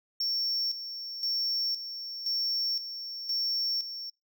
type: tone with tremolo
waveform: triangle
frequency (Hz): 5460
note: F8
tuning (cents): -40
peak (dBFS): -26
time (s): 0.2-4.1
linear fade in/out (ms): 5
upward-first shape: square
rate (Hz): 0.97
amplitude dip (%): 65
effects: noise-tail reverb RT60 0.2 s tail -24 dB re dry